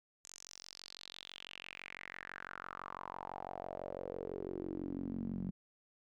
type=tone with band-pass filter sweep; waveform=sawtooth; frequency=46 Hz; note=F#1; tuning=9 cents flat; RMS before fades=-45 dBFS; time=0.24-5.51 s; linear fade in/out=10 ms; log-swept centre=7000 to 190 Hz; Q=4.8; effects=none